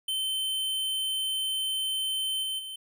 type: tone with level steps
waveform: square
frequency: 3084 Hz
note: G7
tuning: 29 cents flat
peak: -28 / -30 / -37 dBFS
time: 0.08-2.76 s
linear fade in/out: 5 ms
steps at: 2.42 / 2.58 s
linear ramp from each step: 20 ms
effects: none

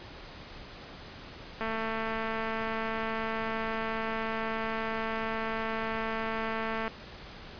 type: click train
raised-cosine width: 0.5 ms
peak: -19 dBFS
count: 1176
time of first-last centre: 1.61-6.879 s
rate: 223 Hz
effects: pink hiss -46 dBFS RMS until 7.59 s + resampled to 11025 Hz

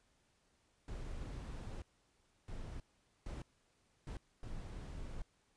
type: noise bursts at uneven times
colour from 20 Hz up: brown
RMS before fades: -45 dBFS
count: 5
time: 0.88-1.82 / 2.48-2.8 / 3.26-3.42 / 4.07-4.17 / 4.43-5.22 s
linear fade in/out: 2 ms
effects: pink hiss -75 dBFS RMS until 5.56 s + resampled to 22050 Hz

